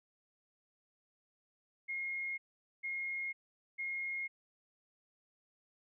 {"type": "tone bursts", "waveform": "sine", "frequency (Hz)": 2147, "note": "C7", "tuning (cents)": 44, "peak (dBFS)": -36, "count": 3, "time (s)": [1.88, 4.28], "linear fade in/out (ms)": 20, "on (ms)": 500, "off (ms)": 450, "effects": []}